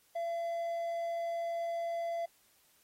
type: tone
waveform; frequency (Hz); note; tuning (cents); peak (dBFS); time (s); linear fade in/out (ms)
triangle; 677; E5; +46; -31; 0.15-2.26; 10
effects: white hiss -68 dBFS RMS until 2.83 s + AAC 48 kbps